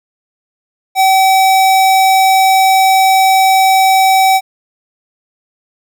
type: tone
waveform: square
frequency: 765 Hz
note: G5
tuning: 42 cents flat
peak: -7 dBFS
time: 0.95-4.41 s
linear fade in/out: 50 ms
effects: none